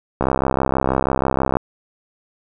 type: click train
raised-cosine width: 1 ms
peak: -3 dBFS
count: 91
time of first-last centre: 0.21-1.57 s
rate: 66.2 Hz
effects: none